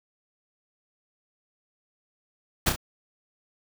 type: noise with echo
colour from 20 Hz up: pink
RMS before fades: -21 dBFS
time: 2.66-2.7 s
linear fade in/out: 10 ms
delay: 31 ms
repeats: 2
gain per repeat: -6 dB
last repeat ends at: 2.762 s
effects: none